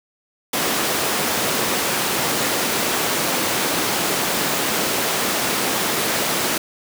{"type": "high-pass noise", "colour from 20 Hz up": "pink", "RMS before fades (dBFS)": -21, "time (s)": [0.53, 6.58], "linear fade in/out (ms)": 5, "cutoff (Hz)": 240, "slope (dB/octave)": 12, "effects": []}